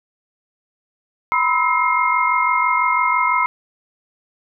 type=tone cluster; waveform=sine; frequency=976 / 1022 / 1296 / 2132 Hz; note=B5 / C6 / E6 / C7; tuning=-21 / -41 / -30 / +32 cents; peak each=-20 dBFS; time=1.32-3.46 s; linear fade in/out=0 ms; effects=none